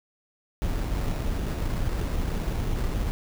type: noise with sample-and-hold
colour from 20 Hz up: brown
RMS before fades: -27 dBFS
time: 0.62-3.11 s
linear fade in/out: 0 ms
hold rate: 3150 Hz
effects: none

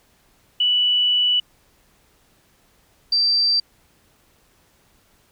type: tone pair in turn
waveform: sine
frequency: 2960 / 4685 Hz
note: F#7 / D8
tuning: 0 / -5 cents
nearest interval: minor sixth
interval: 795 cents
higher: second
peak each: -15 / -15 dBFS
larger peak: neither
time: 0.6-1.4 / 3.12-3.6 s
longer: first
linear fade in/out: 5 ms
effects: pink hiss -59 dBFS RMS until 5.31 s

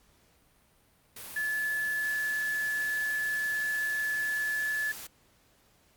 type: tone in noise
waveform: sine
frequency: 1725 Hz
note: A6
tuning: 35 cents flat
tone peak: -28 dBFS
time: 1.36-4.92 s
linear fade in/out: 5 ms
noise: white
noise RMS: -43 dBFS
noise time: 1.16-5.07 s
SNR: +12 dB
effects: pink hiss -65 dBFS RMS until 5.96 s + Opus 48 kbps

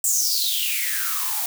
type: noise with high-pass filter sweep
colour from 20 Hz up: blue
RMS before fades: -23 dBFS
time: 0.04-1.46 s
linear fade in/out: 2 ms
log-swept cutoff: 7800 to 710 Hz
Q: 7.9
effects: none

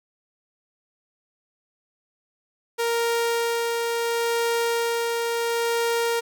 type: tone with tremolo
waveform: sawtooth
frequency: 466.2 Hz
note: A#4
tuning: in tune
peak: -17 dBFS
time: 2.78-6.21 s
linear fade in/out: 20 ms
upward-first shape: sine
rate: 0.72 Hz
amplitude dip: 25%
effects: none

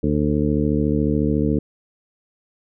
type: harmonic tone with a mistuned harmonic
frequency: 74 Hz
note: D2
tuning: 14 cents sharp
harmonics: 1 / 2 / 3 / 4 / 5 / 6 / 7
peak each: -25 / -23 / -22 / -22 / -32 / -25 / -33 dBFS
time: 0.03-1.59 s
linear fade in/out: 5 ms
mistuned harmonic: 7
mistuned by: +20 cents
effects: none

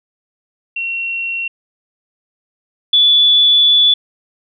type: tone pair in turn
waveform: sine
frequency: 2731 / 3451 Hz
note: F7 / A7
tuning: -39 / -34 cents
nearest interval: major third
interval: 405 cents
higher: second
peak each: -18 / -7 dBFS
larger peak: second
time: 0.76-1.48 / 2.93-3.94 s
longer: second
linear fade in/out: 5 ms
effects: none

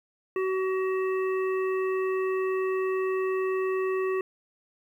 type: harmonic tone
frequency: 377.4 Hz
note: F#4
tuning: 34 cents sharp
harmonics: 1 / 3 / 5 / 7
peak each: -25 / -35 / -39 / -42 dBFS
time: 0.36-4.21 s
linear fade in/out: 2 ms
effects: 10-bit

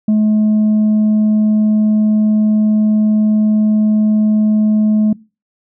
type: tone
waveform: sine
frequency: 213.8 Hz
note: A3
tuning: 49 cents flat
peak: -6 dBFS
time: 0.08-5.13 s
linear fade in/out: 5 ms
effects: noise-tail reverb RT60 0.3 s tail -23 dB re dry + tanh soft clip ceiling -8 dBFS

